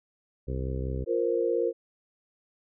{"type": "harmonic tone", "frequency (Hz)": 65.1, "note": "C2", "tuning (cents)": -8, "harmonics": [1, 2, 3, 4, 5, 6, 7, 8], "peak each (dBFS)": [-31, -34, -42, -41, -44, -40, -41, -43], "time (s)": [0.47, 1.05], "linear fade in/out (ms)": 20}
{"type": "chord", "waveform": "sine", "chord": "F suspended fourth", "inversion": "none", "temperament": "equal", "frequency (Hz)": [349.2, 466.2, 523.3], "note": ["F4", "Bb4", "C5"], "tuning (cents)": [0, 0, 0], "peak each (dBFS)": [-29, -26, -30], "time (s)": [1.06, 1.73], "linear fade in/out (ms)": 50}
{"effects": []}